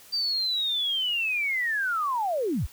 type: linear sweep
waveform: sine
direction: down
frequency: 4699 to 35.96 Hz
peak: -24 dBFS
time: 0.12-2.67 s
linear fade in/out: 20 ms
effects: white hiss -51 dBFS RMS until 2.72 s